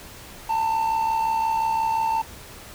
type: tone with amplitude modulation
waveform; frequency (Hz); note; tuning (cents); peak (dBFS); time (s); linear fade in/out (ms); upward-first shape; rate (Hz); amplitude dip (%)
triangle; 895; A5; +29; -16; 0.49-2.22; 10; sine; 65.7; 50
effects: pink hiss -42 dBFS RMS until 2.74 s